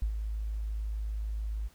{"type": "tone with ADSR envelope", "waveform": "sine", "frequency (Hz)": 53.4, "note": "G#1", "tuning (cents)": 49, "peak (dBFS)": -25, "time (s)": [0.02, 1.69], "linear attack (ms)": 3, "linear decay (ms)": 88, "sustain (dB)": -6, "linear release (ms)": 28, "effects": ["pink hiss -62 dBFS RMS until 1.74 s"]}